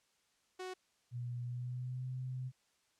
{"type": "tone", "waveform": "sawtooth", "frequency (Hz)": 370, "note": "F#4", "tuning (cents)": 0, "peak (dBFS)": -38, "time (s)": [0.59, 0.74], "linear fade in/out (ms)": 10}
{"type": "tone with pitch glide", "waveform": "sine", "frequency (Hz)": [121.5, 128.28], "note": ["B2", "C3"], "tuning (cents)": [-28, -34], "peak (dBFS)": -38, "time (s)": [1.11, 2.52], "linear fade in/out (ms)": 50, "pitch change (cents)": 94, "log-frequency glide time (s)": [1.44, 2.08]}
{"effects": ["white hiss -75 dBFS RMS until 2.99 s", "low-pass 8000 Hz 12 dB/octave"]}